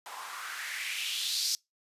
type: noise with band-pass filter sweep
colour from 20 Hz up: blue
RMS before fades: -35 dBFS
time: 0.06-1.55 s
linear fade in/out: 0 ms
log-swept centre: 840 to 5200 Hz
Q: 3.5
effects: noise-tail reverb RT60 0.2 s tail -26 dB re dry + resampled to 32000 Hz